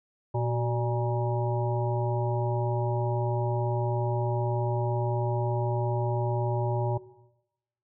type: harmonic tone with a mistuned harmonic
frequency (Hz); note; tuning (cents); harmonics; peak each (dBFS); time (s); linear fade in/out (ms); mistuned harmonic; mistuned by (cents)
118.4; A#2; +27; 1 / 3 / 5 / 7 / 8; -27 / -32 / -34 / -35 / -36; 0.34-6.98; 10; 3; +85
effects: noise-tail reverb RT60 0.9 s tail -17 dB re dry